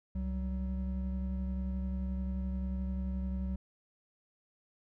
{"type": "tone pair together", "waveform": "triangle", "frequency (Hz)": [66.6, 188.37], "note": ["C2", "F#3"], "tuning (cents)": [31, 31], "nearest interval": "octave + tritone", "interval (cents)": 1800, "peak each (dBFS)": [-32, -35], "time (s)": [0.15, 3.56], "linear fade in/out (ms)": 5, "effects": []}